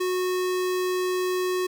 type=tone; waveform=square; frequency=366.3 Hz; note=F#4; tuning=17 cents flat; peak=-24 dBFS; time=0-1.67 s; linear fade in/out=10 ms; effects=10-bit